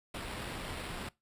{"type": "noise with sample-and-hold", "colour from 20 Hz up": "pink", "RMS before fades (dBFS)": -41, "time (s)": [0.14, 1.09], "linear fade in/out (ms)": 5, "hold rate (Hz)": 6300, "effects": ["noise-tail reverb RT60 0.2 s tail -21 dB re dry", "resampled to 32000 Hz"]}